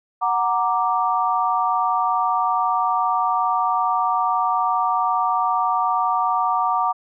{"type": "chord", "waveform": "sine", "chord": "Gb augmented", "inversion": "none", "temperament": "equal", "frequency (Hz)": [740, 932.3, 1174.7], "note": ["Gb5", "Bb5", "D6"], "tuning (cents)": [0, 0, 0], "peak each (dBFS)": [-22, -22, -21], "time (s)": [0.21, 6.93], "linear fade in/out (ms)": 20, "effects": []}